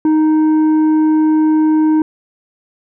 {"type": "tone with tanh clipping", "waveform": "sine", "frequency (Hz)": 311.1, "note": "D#4", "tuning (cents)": 0, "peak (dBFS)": -10, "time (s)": [0.05, 2.02], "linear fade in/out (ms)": 2, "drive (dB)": 6, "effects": []}